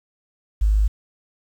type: tone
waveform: sine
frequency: 51.91 Hz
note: G#1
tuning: in tune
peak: -14 dBFS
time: 0.61-0.88 s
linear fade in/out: 10 ms
effects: 8-bit